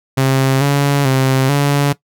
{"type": "tone with pitch steps", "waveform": "sawtooth", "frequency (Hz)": [133.9, 141.5, 132.6, 142.5], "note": ["C3", "C#3", "C3", "C#3"], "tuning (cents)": [40, 36, 23, 48], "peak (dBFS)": -7, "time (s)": [0.17, 1.93], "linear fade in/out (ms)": 10, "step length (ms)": 440, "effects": ["noise-tail reverb RT60 0.1 s tail -17 dB re dry"]}